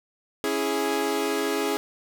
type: chord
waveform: sawtooth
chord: C# minor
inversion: none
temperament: equal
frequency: 277.2 / 329.6 / 415.3 Hz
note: C#4 / E4 / G#4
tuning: 0 / 0 / 0 cents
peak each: -26 / -26 / -22 dBFS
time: 0.44-1.77 s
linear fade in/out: 0 ms
effects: none